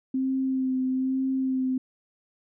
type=tone with vibrato; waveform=sine; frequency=261.6 Hz; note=C4; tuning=in tune; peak=-23 dBFS; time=0.14-1.78 s; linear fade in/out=5 ms; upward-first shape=sine; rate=1.1 Hz; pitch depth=20 cents each way; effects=none